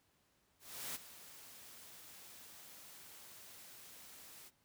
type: noise with ADSR envelope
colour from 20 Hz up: white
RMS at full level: -42 dBFS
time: 0.59-4.51 s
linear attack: 360 ms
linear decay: 23 ms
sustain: -14 dB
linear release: 43 ms
effects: pink hiss -75 dBFS RMS until 4.64 s + high-pass 60 Hz 12 dB/octave